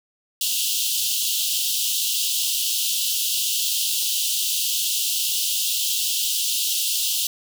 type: high-pass noise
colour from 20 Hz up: pink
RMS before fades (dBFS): -23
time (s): 0.41-7.27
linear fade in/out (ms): 2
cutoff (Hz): 2800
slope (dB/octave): 96
effects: none